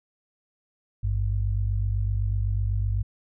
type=tone pair together; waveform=sine; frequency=52.55 / 100.5 Hz; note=G#1 / G2; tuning=+21 / +44 cents; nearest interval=major seventh; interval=1123 cents; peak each=-25 / -25 dBFS; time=1.03-3.03 s; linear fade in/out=10 ms; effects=none